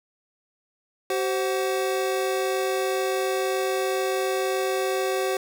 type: tone cluster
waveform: square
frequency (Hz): 381 / 524 / 746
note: G4 / C5 / F#5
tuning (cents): -49 / +2 / +14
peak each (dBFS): -26 / -29 / -32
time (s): 1.1-5.37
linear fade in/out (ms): 2
effects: none